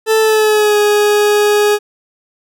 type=tone with pitch glide; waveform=40% pulse; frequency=440.1 to 416.1 Hz; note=A4 to G#4; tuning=0 to +3 cents; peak=-8 dBFS; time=0.06-1.79 s; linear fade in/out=50 ms; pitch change=-97 cents; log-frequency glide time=0.2-0.77 s; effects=none